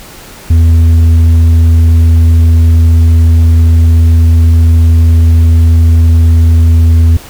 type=tone with tanh clipping; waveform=sine; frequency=82.41 Hz; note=E2; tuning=in tune; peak=-3 dBFS; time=0.5-7.17 s; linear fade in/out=5 ms; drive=5 dB; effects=pink hiss -31 dBFS RMS until 7.29 s